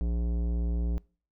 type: tone with tanh clipping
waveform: sine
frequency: 58.27 Hz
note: A#1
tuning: in tune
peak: -28 dBFS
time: 0.01-0.98 s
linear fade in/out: 0 ms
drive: 15 dB
effects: noise-tail reverb RT60 0.4 s tail -24 dB re dry